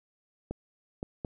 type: clicks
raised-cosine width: 2 ms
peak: -21 dBFS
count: 3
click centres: 0.51 / 1.029 / 1.248 s
effects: none